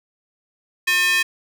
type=tone with high-pass filter; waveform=square; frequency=359.9 Hz; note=F#4; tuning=48 cents flat; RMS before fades=-18 dBFS; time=0.87-1.23 s; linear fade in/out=10 ms; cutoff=2100 Hz; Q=4.7; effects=none